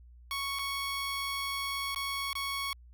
15% pulse tone with dropouts, 1109 Hz, C#6, in tune, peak -26 dBFS, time 0.31-2.73 s, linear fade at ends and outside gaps 1 ms, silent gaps 0.588-0.592 / 1.947-1.96 / 2.331-2.353 s, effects added 60 Hz sine -51 dBFS peak until 2.93 s

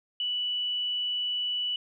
sine tone, 2960 Hz, F#7, in tune, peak -27 dBFS, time 0.2-1.76 s, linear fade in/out 2 ms, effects none

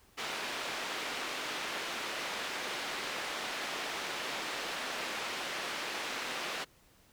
white band-pass noise, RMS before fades -38 dBFS, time 0.17-6.65 s, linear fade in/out 20 ms, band 270 to 3100 Hz, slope 12 dB/octave, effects pink hiss -64 dBFS RMS until 7.12 s

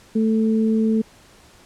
sine tone pair together, 220.6 / 441.2 Hz, A3 / A4, +5 / +5 cents, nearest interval octave, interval 1200 cents, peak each -16 / -24 dBFS, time 0.15-1.02 s, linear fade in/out 10 ms, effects pink hiss -50 dBFS RMS until 1.65 s + low-pass 10000 Hz 12 dB/octave

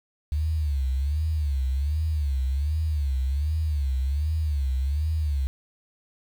sine tone with vibrato, 72 Hz, D2, 34 cents flat, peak -22 dBFS, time 0.32-5.47 s, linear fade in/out 0 ms, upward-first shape sine, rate 1.3 Hz, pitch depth 170 cents each way, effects 8-bit

